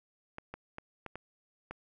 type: clicks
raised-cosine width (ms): 0.5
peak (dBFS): -26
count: 6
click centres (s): 0.384 / 0.54 / 0.784 / 1.063 / 1.156 / 1.71
effects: none